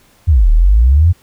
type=exponential two-way sweep; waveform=sine; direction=down then up; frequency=92.5 to 36.71 to 92.5 Hz; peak=-5 dBFS; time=0.27-1.13 s; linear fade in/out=20 ms; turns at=0.5 s; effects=pink hiss -50 dBFS RMS until 1.22 s